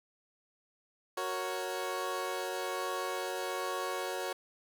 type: chord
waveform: 20% pulse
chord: F# major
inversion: none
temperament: equal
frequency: 370 / 466.2 / 554.4 Hz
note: F#4 / A#4 / C#5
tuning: 0 / 0 / 0 cents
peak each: -33 / -35 / -33 dBFS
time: 1.17-4.33 s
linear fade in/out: 5 ms
effects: none

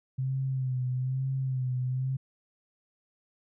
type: tone with vibrato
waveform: sine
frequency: 130 Hz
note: C3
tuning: 11 cents flat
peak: -27 dBFS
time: 0.18-2.17 s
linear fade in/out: 10 ms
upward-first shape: sine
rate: 1.1 Hz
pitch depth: 48 cents each way
effects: none

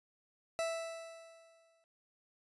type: tone with exponential decay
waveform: 40% pulse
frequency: 659.3 Hz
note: E5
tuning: in tune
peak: -31 dBFS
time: 0.59-1.84 s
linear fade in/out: 0 ms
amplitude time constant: 270 ms
effects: resampled to 24000 Hz

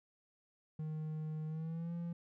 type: tone with pitch glide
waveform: triangle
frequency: 155.56 to 170.62 Hz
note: D#3 to F3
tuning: 0 to -40 cents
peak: -36 dBFS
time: 0.79-2.13 s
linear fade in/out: 5 ms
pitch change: +160 cents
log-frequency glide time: 1.47-1.93 s
effects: none

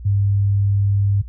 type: tone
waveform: sine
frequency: 100 Hz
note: G2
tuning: 35 cents sharp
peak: -14 dBFS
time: 0.05-1.22 s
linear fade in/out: 10 ms
effects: noise-tail reverb RT60 0.1 s tail -25 dB re dry + added 60 Hz sine -31 dBFS peak until 1.28 s

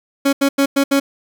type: tone bursts at uneven times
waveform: 30% pulse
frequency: 277.2 Hz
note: C#4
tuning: in tune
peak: -9 dBFS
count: 5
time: 0.25-0.33 / 0.41-0.49 / 0.58-0.66 / 0.76-0.84 / 0.91-1 s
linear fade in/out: 10 ms
effects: none

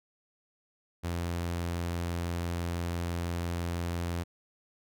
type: tone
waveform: sawtooth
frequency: 86 Hz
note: F2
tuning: 26 cents flat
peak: -27 dBFS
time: 1.03-4.24 s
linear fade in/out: 20 ms
effects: none

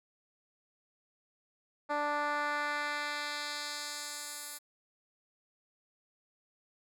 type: tone with band-pass filter sweep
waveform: 10% pulse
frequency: 293.7 Hz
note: D4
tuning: in tune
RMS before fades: -36 dBFS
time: 1.89-4.59 s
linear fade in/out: 20 ms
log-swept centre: 810 to 12000 Hz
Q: 0.98
effects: none

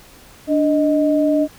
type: tone pair together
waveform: sine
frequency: 293.7 / 622.3 Hz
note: D4 / D#5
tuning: 0 / 0 cents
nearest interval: octave + minor second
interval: 1300 cents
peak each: -15 / -17 dBFS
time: 0.47-1.48 s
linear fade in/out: 50 ms
effects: pink hiss -45 dBFS RMS until 1.58 s

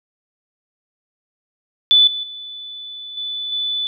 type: tone with level steps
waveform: sine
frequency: 3486 Hz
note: A7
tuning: 17 cents flat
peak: -8 / -22 / -30 / -23 / -19 dBFS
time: 1.91-3.87 s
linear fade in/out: 0 ms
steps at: 2.07 / 2.23 / 3.17 / 3.52 s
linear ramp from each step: 5 ms
effects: none

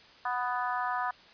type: harmonic tone with a mistuned harmonic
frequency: 248 Hz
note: B3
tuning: 7 cents sharp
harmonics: 3 / 4 / 5 / 6 / 7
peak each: -34 / -33 / -35 / -38 / -40 dBFS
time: 0.25-1.11 s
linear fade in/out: 5 ms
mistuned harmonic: 3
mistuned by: -15 cents
effects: white hiss -55 dBFS RMS until 1.33 s + resampled to 11025 Hz

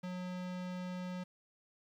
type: tone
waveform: square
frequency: 181.5 Hz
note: F#3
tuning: 33 cents flat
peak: -40 dBFS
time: 0.03-1.24 s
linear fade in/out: 10 ms
effects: low-pass 5000 Hz 12 dB/octave + 11-bit

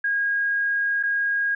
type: tone with dropouts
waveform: sine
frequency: 1634 Hz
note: G#6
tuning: 29 cents flat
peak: -20 dBFS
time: 0.04-1.55 s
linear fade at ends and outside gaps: 5 ms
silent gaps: 1.029-1.034 s
effects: none

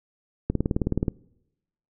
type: click train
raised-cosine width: 3 ms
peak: -10 dBFS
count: 12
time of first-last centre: 0.5-1.082 s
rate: 18.9 Hz
effects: noise-tail reverb RT60 0.9 s tail -24 dB re dry

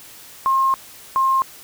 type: tone pair in turn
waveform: sine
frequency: 1068 / 1063.6 Hz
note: C6 / C6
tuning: +35 / +28 cents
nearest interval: unison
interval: 7 cents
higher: first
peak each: -14 dBFS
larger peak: neither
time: 0.46-0.74 / 1.16-1.42 s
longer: first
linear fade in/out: 0 ms
effects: white hiss -42 dBFS RMS until 1.63 s

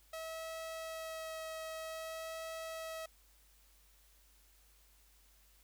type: tone with vibrato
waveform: sawtooth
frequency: 644 Hz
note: E5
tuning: 41 cents flat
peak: -38 dBFS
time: 0.13-3.06 s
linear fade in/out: 5 ms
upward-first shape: sine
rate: 0.52 Hz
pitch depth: 10 cents each way
effects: added 50 Hz sine -66 dBFS peak until 5.63 s + white hiss -68 dBFS RMS until 5.63 s

